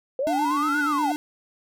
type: linear two-way sweep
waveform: sine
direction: up then down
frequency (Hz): 502 to 1501 to 693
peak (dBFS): -22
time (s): 0.19-1.12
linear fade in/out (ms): 2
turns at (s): 0.8
type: tone with vibrato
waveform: square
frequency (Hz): 293.7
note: D4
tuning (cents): 0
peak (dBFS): -26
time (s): 0.27-1.16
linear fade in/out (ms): 0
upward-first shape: square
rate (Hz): 8.4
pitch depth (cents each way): 32
effects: none